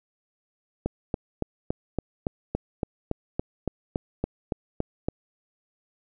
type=click train; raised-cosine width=2 ms; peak=-12 dBFS; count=16; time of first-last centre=0.86-5.085 s; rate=3.55 Hz; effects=none